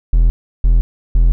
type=tone bursts; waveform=triangle; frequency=41.77 Hz; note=E1; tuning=24 cents sharp; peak=-5 dBFS; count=3; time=0.13-1.32 s; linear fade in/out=0 ms; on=170 ms; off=340 ms; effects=none